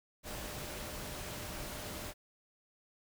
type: tone in noise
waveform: sine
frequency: 600 Hz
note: D5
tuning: 37 cents sharp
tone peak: -52 dBFS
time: 0.23-2.14 s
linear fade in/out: 50 ms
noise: pink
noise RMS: -43 dBFS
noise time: 0.23-2.14 s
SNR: -12 dB
effects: none